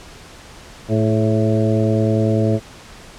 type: harmonic tone with a mistuned harmonic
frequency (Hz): 110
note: A2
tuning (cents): 0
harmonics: 1 / 2 / 3 / 4 / 5 / 6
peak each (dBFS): -17 / -20 / -22 / -23 / -24 / -25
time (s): 0.88-2.6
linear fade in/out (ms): 50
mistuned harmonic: 4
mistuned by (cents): -43
effects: pink hiss -40 dBFS RMS until 3.18 s + low-pass 8000 Hz 12 dB/octave